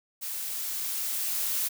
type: noise with level ramp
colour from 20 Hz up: blue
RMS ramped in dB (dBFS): -35 to -28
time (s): 0.21-1.69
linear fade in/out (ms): 20
effects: none